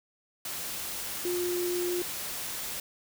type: tone in noise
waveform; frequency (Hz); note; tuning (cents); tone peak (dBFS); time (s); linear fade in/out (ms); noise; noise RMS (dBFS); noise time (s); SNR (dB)
sine; 354.3; F4; +25; -28; 1.25-2.02; 2; white; -36; 0.45-2.8; +5
effects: none